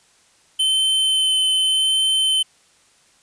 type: tone with vibrato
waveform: square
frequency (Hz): 3071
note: G7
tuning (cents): -36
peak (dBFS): -16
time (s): 0.59-2.43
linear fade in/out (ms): 10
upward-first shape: sine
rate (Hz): 0.85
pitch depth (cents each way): 8
effects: white hiss -56 dBFS RMS until 3.22 s + resampled to 22050 Hz